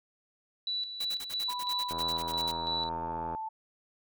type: tone with tremolo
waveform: sine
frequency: 3951 Hz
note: B7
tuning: in tune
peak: -30 dBFS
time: 0.67-2.89 s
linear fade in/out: 2 ms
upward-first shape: square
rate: 3 Hz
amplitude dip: 60%
type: noise bursts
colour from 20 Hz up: white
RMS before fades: -42 dBFS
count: 16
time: 1-2.52 s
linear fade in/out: 10 ms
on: 50 ms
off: 48 ms
type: tone with pitch glide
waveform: sine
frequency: 987.8 to 880 Hz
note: B5 to A5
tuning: 0 to 0 cents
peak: -34 dBFS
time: 1.48-3.49 s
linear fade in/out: 10 ms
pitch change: -200 cents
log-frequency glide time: 2.08-3.22 s
type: click train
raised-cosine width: 1 ms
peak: -25 dBFS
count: 120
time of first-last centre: 1.91-3.349 s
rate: 82.7 Hz
effects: none